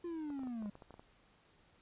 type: linear sweep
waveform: triangle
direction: down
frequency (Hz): 351.4 to 198.9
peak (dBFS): -37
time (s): 0.04-0.7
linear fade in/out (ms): 5
type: clicks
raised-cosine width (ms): 1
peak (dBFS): -39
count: 11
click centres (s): 0.303 / 0.393 / 0.434 / 0.472 / 0.624 / 0.659 / 0.754 / 0.822 / 0.907 / 0.941 / 0.995
effects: pink hiss -68 dBFS RMS until 1.81 s + resampled to 8000 Hz